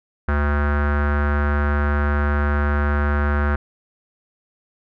square tone with low-pass filter, 72.9 Hz, D2, 12 cents flat, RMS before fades -19 dBFS, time 0.28-3.56 s, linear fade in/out 5 ms, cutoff 1500 Hz, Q 4.9, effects none

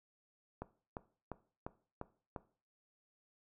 click train, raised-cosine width 1 ms, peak -27 dBFS, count 6, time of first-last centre 0.62-2.362 s, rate 2.87 Hz, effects noise-tail reverb RT60 0.4 s tail -17 dB re dry

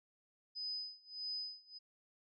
sine tone with tremolo, 5010 Hz, D#8, 11 cents sharp, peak -38 dBFS, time 0.55-1.79 s, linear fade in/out 20 ms, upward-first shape sine, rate 1.6 Hz, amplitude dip 95%, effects none

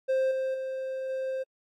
triangle tone with level steps, 526 Hz, C5, 9 cents sharp, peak -21 / -25 / -29 / -27 dBFS, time 0.08-1.44 s, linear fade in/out 20 ms, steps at 0.31 / 0.54 / 1.09 s, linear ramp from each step 5 ms, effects AAC 48 kbps

